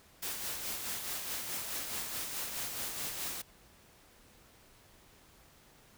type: noise with tremolo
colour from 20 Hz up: white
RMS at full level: -37 dBFS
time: 0.22-3.42 s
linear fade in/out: 10 ms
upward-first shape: sine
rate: 4.7 Hz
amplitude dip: 40%
effects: pink hiss -61 dBFS RMS until 5.97 s